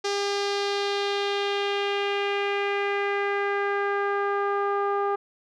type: tone with low-pass filter sweep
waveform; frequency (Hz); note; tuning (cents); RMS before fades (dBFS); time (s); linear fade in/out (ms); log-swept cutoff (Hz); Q
sawtooth; 402.4; G4; +45; -26; 0.04-5.16; 10; 5400 to 1100; 2.4
effects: none